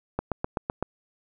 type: click train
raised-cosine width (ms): 1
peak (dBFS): -12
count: 6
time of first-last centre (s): 0.19-0.826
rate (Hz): 7.86
effects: none